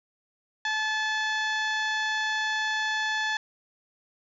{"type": "harmonic tone", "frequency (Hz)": 866, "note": "A5", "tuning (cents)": -28, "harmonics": [1, 2, 3, 4, 5, 6, 7, 8], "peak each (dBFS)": [-32, -27, -40, -35, -40, -46, -46, -49], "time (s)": [0.65, 3.37], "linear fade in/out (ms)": 2, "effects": []}